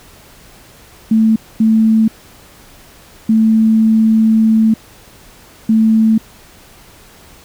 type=tone bursts at uneven times; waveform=sine; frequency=221.1 Hz; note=A3; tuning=9 cents sharp; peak=-7 dBFS; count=4; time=1.11-1.36 / 1.6-2.08 / 3.29-4.74 / 5.69-6.18 s; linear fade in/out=5 ms; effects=pink hiss -42 dBFS RMS until 7.44 s